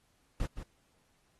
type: noise with echo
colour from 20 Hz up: brown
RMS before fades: -32 dBFS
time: 0.4-0.46 s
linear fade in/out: 0 ms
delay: 170 ms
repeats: 1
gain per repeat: -9 dB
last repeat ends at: 0.63 s
effects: pink hiss -72 dBFS RMS until 1.39 s + AAC 32 kbps